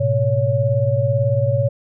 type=tone cluster; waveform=sine; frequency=109 / 127.1 / 561 Hz; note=A2 / C3 / C#5; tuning=-16 / -50 / +21 cents; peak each=-19 dBFS; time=0-1.69 s; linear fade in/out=10 ms; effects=none